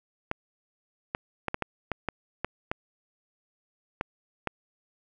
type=clicks; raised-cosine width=0.5 ms; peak=-13 dBFS; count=11; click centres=0.314 / 1.149 / 1.483 / 1.544 / 1.623 / 1.917 / 2.087 / 2.446 / 2.715 / 4.011 / 4.473 s; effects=none